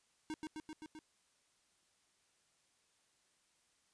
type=tone with echo; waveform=square; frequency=311.1 Hz; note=D#4; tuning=in tune; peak=-40 dBFS; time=0.3-0.34 s; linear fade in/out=0 ms; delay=130 ms; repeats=5; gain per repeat=-2 dB; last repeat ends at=0.99 s; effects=white hiss -75 dBFS RMS until 3.93 s + resampled to 22050 Hz